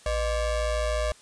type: ring-modulated tone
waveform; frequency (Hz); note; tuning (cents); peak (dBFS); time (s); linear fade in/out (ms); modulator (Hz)
square; 277.2; C#4; 0; -22; 0.06-1.12; 2; 334
effects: white hiss -53 dBFS RMS until 1.21 s + resampled to 22050 Hz